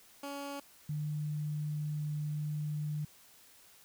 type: tone pair in turn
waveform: 15% pulse / sine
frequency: 281.6 / 150.12 Hz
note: C#4 / D3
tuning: +27 / +38 cents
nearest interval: major seventh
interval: 1089 cents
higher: first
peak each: -33 / -33 dBFS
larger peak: neither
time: 0.23-0.6 / 0.89-3.05 s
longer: second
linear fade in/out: 5 ms
effects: white hiss -60 dBFS RMS until 3.84 s